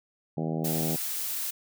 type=harmonic tone; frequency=80 Hz; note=D#2; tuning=49 cents sharp; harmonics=2 / 3 / 4 / 5 / 6 / 7 / 8 / 9 / 10; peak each=-30 / -34 / -36 / -38 / -40 / -41 / -42 / -43 / -44 dBFS; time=0.37-0.96 s; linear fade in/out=5 ms
type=noise; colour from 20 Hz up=blue; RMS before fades=-32 dBFS; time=0.64-1.51 s; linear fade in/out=10 ms
effects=none